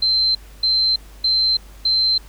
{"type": "tone bursts", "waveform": "sine", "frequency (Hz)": 4108, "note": "C8", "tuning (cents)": -33, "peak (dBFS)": -14, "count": 4, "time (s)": [0.02, 2.18], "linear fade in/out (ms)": 5, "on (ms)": 330, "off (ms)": 280, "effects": ["added 50 Hz sine -39 dBFS peak until 2.28 s", "pink hiss -48 dBFS RMS until 2.28 s"]}